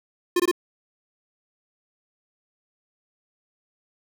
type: tone bursts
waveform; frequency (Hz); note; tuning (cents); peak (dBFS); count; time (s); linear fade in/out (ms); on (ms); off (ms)
square; 354.2; F4; +24; -18; 3; 0.36-0.514; 5; 38; 20
effects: none